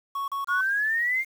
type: tone bursts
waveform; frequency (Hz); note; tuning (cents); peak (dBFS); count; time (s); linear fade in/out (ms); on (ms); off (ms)
triangle; 1108.7; C#6; 0; -25; 3; 0.15-0.612; 5; 130; 36
type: exponential sweep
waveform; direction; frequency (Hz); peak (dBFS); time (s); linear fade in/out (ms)
sine; up; 1408 to 2144; -22; 0.47-1.25; 50
effects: 8-bit

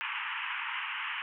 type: band-pass noise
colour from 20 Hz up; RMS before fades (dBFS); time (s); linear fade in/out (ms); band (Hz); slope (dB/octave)
white; -36; 0.01-1.22; 0; 870 to 3000; 96
effects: none

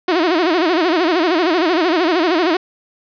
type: tone with vibrato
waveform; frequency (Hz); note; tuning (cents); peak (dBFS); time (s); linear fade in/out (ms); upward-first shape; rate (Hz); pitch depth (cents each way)
sawtooth; 340; F4; -46; -9; 0.08-2.57; 5; sine; 13; 170
effects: resampled to 11025 Hz + 7-bit

